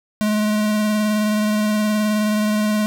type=tone with vibrato; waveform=square; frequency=212.1 Hz; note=G#3; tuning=37 cents sharp; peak=-17 dBFS; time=0.21-2.86 s; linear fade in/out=0 ms; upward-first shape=sine; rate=19 Hz; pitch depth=18 cents each way; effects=none